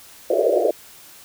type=band-pass noise; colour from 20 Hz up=white; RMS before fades=-18 dBFS; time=0.3-0.71 s; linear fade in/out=5 ms; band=340 to 660 Hz; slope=96 dB/octave; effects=white hiss -45 dBFS RMS until 1.24 s